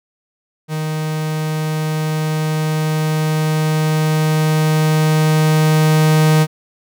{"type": "tone with level ramp", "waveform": "45% pulse", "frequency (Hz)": 155.56, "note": "D#3", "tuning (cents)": 0, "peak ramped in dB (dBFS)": [-19, -9], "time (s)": [0.68, 6.47], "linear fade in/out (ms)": 50, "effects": []}